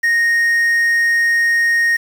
triangle tone with quantisation, 1860 Hz, A#6, 4 cents flat, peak -10 dBFS, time 0.03-1.97 s, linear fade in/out 10 ms, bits 6, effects none

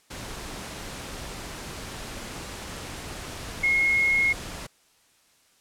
sine tone in noise, 2160 Hz, C#7, 45 cents flat, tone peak -19 dBFS, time 3.63-4.33 s, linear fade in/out 10 ms, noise pink, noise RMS -37 dBFS, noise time 0.1-4.67 s, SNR +15 dB, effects white hiss -62 dBFS RMS until 5.6 s + low-pass 10000 Hz 12 dB/octave

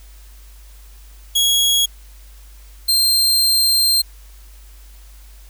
sawtooth tone pair in turn, 3322 / 4167 Hz, G#7 / C8, 0 / -8 cents, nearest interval major third, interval 392 cents, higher second, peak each -10 dBFS, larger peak neither, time 1.35-1.86 / 2.88-4.02 s, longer second, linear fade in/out 10 ms, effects added 50 Hz sine -39 dBFS peak until 5.49 s + white hiss -50 dBFS RMS until 5.49 s

